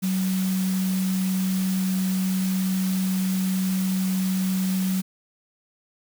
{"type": "tone in noise", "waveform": "sine", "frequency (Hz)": 188, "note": "F#3", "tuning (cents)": 28, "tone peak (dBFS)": -21, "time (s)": [0.02, 5.02], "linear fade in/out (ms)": 20, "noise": "white", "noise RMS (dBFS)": -35, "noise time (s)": [0.02, 5.02], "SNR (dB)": 11, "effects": []}